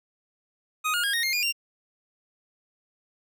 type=tone with pitch steps; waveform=25% pulse; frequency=1249 / 1426.5 / 1629.1 / 1860.6 / 2125 / 2427 / 2772 Hz; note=D#6 / F6 / G#6 / A#6 / C7 / D#7 / F7; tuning=+6 / +36 / -34 / -4 / +26 / -44 / -14 cents; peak=-20 dBFS; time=0.84-1.526 s; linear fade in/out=20 ms; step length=98 ms; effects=none